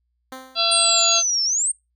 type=tone with exponential decay; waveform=10% pulse; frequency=260.7 Hz; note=C4; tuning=6 cents flat; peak=-23 dBFS; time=0.32-0.83 s; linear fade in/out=2 ms; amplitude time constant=110 ms
type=harmonic tone; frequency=675 Hz; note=E5; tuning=41 cents sharp; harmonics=1 / 2 / 4 / 5 / 6 / 7; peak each=-26 / -26 / -27 / -22 / -23 / -22 dBFS; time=0.55-1.23 s; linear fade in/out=50 ms
type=exponential two-way sweep; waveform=sine; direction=down then up; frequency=8890 to 5280 to 8890 Hz; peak=-18 dBFS; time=0.71-1.72 s; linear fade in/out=10 ms; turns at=1.44 s
effects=noise-tail reverb RT60 0.2 s tail -24 dB re dry + added 60 Hz sine -68 dBFS peak until 1.95 s